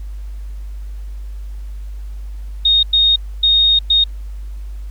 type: tone bursts at uneven times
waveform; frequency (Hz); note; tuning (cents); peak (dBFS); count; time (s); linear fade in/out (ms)
sine; 3713; A#7; -8; -9; 4; 2.65-2.83 / 2.93-3.16 / 3.43-3.79 / 3.9-4.04; 5
effects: added 50 Hz sine -25 dBFS peak until 4.9 s + pink hiss -52 dBFS RMS until 4.9 s